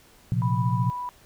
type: chord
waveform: sine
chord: Bb suspended second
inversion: none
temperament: equal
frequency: 116.54 / 130.81 / 174.61 Hz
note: Bb2 / C3 / F3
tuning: 0 / 0 / 0 cents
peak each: -24 / -26 / -28 dBFS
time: 0.32-0.9 s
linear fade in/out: 0 ms
type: tone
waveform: sine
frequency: 986 Hz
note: B5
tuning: 3 cents flat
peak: -29 dBFS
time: 0.42-1.09 s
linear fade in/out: 0 ms
effects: pink hiss -55 dBFS RMS until 1.25 s